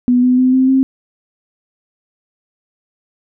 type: tone with pitch steps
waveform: sine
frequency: 246.9 / 251.4 / 255.9 / 260.5 / 265.2 Hz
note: B3 / B3 / C4 / C4 / C4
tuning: 0 / +31 / -38 / -7 / +23 cents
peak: -8 dBFS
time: 0.08-0.83 s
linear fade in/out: 0 ms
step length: 150 ms
effects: none